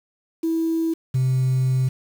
sine tone pair in turn, 327 / 129.77 Hz, E4 / C3, -14 / -14 cents, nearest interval octave + major third, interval 1600 cents, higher first, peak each -18 / -15 dBFS, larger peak second, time 0.43-0.94 / 1.14-1.89 s, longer second, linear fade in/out 10 ms, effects tanh soft clip ceiling -15 dBFS + 7-bit

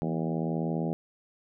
harmonic tone with a mistuned harmonic, 80.3 Hz, E2, 45 cents flat, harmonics 2 / 3 / 4 / 5 / 6 / 7 / 8 / 9 / 10, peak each -30 / -34 / -36 / -38 / -40 / -41 / -42 / -43 / -44 dBFS, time 0.02-0.93 s, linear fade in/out 0 ms, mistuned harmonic 2, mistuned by +57 cents, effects none

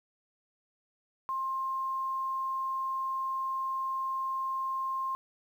sine tone with quantisation, 1060 Hz, C6, 22 cents sharp, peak -30 dBFS, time 1.29-5.15 s, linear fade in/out 0 ms, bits 10, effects none

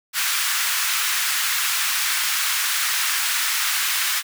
pink high-pass noise, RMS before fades -22 dBFS, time 0.13-4.23 s, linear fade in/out 50 ms, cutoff 1300 Hz, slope 24 dB/octave, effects none

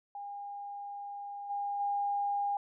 sine tone with level steps, 810 Hz, G#5, 43 cents flat, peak -39 / -32 / -29 dBFS, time 0.15-2.57 s, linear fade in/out 2 ms, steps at 1.49 / 1.79 s, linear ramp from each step 20 ms, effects none

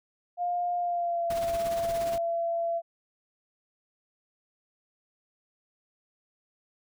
sine tone with pitch glide, 706 to 675.7 Hz, F5 to E5, +19 to +43 cents, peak -26 dBFS, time 0.37-2.82 s, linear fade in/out 50 ms, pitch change -76 cents, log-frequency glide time 0.77-1.36 s
pink noise with tremolo, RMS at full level -38 dBFS, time 1.3-2.18 s, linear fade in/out 2 ms, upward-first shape sine, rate 17 Hz, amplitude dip 60%
effects none

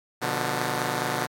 5% pulse chord, B diminished, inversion none, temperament just, 123.47 / 148.16 / 177.8 Hz, B2 / D3 / F3, 0 / +16 / +31 cents, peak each -18 / -19 / -21 dBFS, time 0.21-1.27 s, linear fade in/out 20 ms, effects AAC 64 kbps

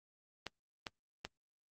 clicks, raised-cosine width 0.2 ms, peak -22 dBFS, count 3, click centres 0.467 / 0.868 / 1.25 s, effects Opus 32 kbps

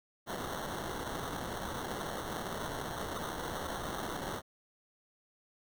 white noise with sample-and-hold, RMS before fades -39 dBFS, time 0.26-4.42 s, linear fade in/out 50 ms, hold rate 2450 Hz, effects none

